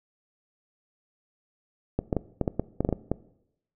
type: clicks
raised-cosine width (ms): 2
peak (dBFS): -11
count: 11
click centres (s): 1.99 / 2.128 / 2.167 / 2.413 / 2.478 / 2.596 / 2.806 / 2.849 / 2.89 / 2.927 / 3.116
effects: noise-tail reverb RT60 0.8 s tail -19 dB re dry